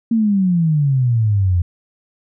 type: exponential sweep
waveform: sine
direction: down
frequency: 233.1 to 85.3 Hz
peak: -12 dBFS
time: 0.11-1.62 s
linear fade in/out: 5 ms
effects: none